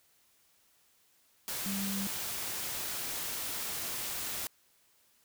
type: tone in noise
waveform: sine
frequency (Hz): 196.7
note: G3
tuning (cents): +6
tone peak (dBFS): -34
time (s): 1.66-2.07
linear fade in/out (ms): 0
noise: white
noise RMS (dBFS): -37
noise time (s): 1.48-4.47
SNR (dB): 0
effects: white hiss -68 dBFS RMS until 5.24 s

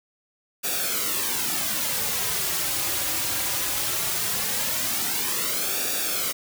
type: noise with flanger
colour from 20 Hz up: white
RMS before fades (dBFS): -26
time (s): 0.63-6.33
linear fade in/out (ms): 20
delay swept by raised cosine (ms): 0.96 to 4.66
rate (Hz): 0.19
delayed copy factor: -0.7
effects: none

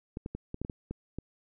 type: clicks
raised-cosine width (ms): 3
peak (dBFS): -23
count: 9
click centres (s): 0.171 / 0.261 / 0.35 / 0.544 / 0.616 / 0.649 / 0.698 / 0.91 / 1.186
effects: none

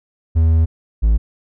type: tone pair in turn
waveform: triangle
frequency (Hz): 81 / 54.42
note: E2 / A1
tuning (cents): -30 / -18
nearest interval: perfect fifth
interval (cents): 688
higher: first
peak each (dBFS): -8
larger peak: neither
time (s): 0.35-0.66 / 1.02-1.18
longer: first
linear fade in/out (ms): 20
effects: none

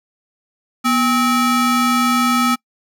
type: ring-modulated tone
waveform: square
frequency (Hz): 523.3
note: C5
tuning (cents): 0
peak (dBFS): -11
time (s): 0.84-2.56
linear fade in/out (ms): 20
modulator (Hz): 767
effects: noise-tail reverb RT60 0.1 s tail -26 dB re dry

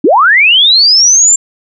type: linear sweep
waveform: sine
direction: up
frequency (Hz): 240.4 to 7410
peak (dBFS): -3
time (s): 0.04-1.36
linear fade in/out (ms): 5
effects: none

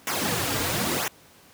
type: noise with flanger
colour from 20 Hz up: pink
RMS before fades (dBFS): -26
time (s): 0.07-1.08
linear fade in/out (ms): 2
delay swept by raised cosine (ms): 0.22 to 5.42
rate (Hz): 0.99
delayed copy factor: -0.7
effects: pink hiss -53 dBFS RMS until 1.53 s + high-pass 100 Hz 12 dB/octave

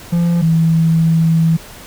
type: tone pair in turn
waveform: triangle / sine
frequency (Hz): 171.3 / 163.1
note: F3 / E3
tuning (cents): -33 / -18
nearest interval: minor second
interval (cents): 85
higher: first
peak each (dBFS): -9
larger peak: neither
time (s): 0.12-0.42 / 0.42-1.57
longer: second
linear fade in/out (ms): 10
effects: pink hiss -36 dBFS RMS until 1.86 s

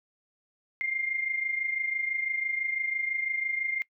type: tone pair together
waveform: sine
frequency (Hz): 2108 / 2134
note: C7 / C7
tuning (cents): +12 / +34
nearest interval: unison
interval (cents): 22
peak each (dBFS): -29 / -34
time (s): 0.81-3.82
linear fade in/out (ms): 0
effects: noise-tail reverb RT60 0.1 s tail -22 dB re dry

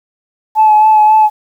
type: tone with vibrato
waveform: sine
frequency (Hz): 860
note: A5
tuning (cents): -40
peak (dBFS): -3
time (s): 0.55-1.3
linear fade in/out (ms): 50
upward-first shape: sine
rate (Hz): 3.7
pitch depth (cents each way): 22
effects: tanh soft clip ceiling 0 dBFS + 7-bit

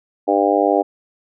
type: harmonic tone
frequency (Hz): 100.2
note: G2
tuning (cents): +38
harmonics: 3 / 4 / 5 / 6 / 7 / 8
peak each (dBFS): -20 / -20 / -20 / -20 / -20 / -20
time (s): 0.27-0.83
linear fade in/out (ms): 20
effects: none

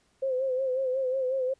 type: tone with vibrato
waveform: sine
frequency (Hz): 521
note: C5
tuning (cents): -7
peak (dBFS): -25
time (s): 0.22-1.54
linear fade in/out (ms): 10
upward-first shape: sine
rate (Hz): 5.5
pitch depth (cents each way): 58
effects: pink hiss -68 dBFS RMS until 1.59 s + resampled to 22050 Hz

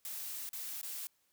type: noise with dropouts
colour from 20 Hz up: blue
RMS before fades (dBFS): -42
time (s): 0.05-1.07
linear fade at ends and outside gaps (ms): 1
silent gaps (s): 0.491-0.531 / 0.814-0.83
effects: white hiss -75 dBFS RMS until 1.32 s

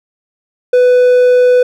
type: tone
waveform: triangle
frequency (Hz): 497.3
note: B4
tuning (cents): +12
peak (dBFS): -3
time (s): 0.73-1.63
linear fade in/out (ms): 5
effects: none

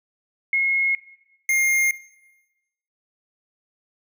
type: tone pair in turn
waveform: sine / square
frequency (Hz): 2164 / 2124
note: C#7 / C7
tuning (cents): -42 / +25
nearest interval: unison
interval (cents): 33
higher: first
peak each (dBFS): -17 / -18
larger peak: first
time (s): 0.53-0.95 / 1.49-1.91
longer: neither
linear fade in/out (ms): 2
effects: noise-tail reverb RT60 1.0 s tail -18 dB re dry

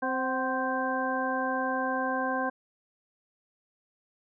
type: harmonic tone with a mistuned harmonic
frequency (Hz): 261.3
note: C4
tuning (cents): -2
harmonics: 1 / 2 / 3 / 4 / 6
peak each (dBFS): -33 / -33 / -33 / -33 / -33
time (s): 0.02-2.5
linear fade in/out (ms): 10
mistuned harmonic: 3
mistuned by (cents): -48
effects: none

